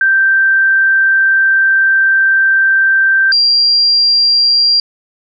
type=tone pair in turn; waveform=sine; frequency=1566 / 4757 Hz; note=G6 / D8; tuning=-2 / +21 cents; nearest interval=octave + perfect fifth; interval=1923 cents; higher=second; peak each=-7 dBFS; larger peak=neither; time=0.01-3.32 / 3.32-4.8 s; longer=first; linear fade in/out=2 ms; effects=none